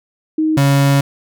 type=tone pair in turn; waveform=sine / 35% pulse; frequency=313.2 / 139.51 Hz; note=D#4 / C#3; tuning=+11 / +11 cents; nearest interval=octave + major second; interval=1400 cents; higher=first; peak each=-12 / -8 dBFS; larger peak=second; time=0.38-0.57 / 0.57-1.01 s; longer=second; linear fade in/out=5 ms; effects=none